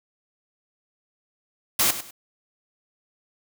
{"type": "noise with echo", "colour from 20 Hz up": "white", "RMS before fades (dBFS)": -20, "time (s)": [1.79, 1.91], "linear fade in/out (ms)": 5, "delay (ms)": 100, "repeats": 2, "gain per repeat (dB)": -12, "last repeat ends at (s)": 2.11, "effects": []}